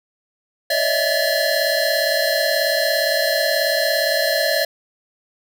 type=tone cluster; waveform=square; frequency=567 / 626 / 664 / 1725 / 4124 Hz; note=C#5 / D#5 / E5 / A6 / C8; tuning=+39 / +10 / +12 / -35 / -26 cents; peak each=-24 dBFS; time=0.7-4.65 s; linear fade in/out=5 ms; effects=none